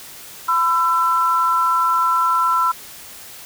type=tone pair together; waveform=sine; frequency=1009.2 / 1339 Hz; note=B5 / E6; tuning=+37 / +27 cents; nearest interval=perfect fourth; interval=490 cents; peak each=-18 / -16 dBFS; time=0.48-2.72 s; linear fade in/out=10 ms; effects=white hiss -38 dBFS RMS until 3.45 s